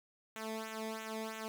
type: tone with flanger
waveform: sawtooth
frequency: 220.5 Hz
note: A3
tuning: 4 cents sharp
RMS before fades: -42 dBFS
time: 0.36-1.48 s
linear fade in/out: 0 ms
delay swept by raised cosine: 0.2 to 0.72 ms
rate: 3 Hz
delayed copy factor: -0.9
effects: none